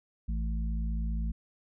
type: harmonic tone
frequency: 55 Hz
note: A1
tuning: in tune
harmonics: 1 / 3 / 4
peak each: -29 / -39 / -41 dBFS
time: 0.28-1.32 s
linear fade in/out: 10 ms
effects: none